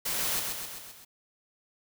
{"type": "noise with echo", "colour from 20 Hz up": "white", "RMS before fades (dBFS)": -31, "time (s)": [0.05, 0.4], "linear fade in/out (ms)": 10, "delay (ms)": 130, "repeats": 5, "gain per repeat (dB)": -4, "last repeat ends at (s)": 1.05, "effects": []}